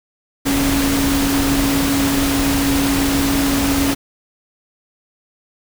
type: tone in noise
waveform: sine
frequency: 277.2 Hz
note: C#4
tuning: in tune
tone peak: -16 dBFS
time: 0.45-3.95 s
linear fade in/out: 20 ms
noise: pink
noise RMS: -20 dBFS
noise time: 0.45-3.95 s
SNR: +1 dB
effects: none